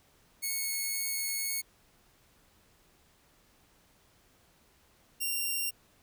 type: tone pair in turn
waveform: 5% pulse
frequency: 2199 / 2771 Hz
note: C#7 / F7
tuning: -14 / -14 cents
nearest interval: major third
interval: 400 cents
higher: second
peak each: -21 dBFS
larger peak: neither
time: 0.42-1.62 / 5.2-5.71 s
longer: first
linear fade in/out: 20 ms
effects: pink hiss -65 dBFS RMS until 6.02 s